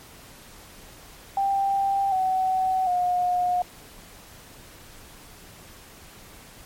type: tone with pitch steps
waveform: sine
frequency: 788 / 752.4 / 718.4 Hz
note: G5 / F#5 / F5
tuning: +9 / +29 / +49 cents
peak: -20 dBFS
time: 1.37-3.62 s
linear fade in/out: 2 ms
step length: 750 ms
effects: pink hiss -47 dBFS RMS until 6.65 s + MP3 64 kbps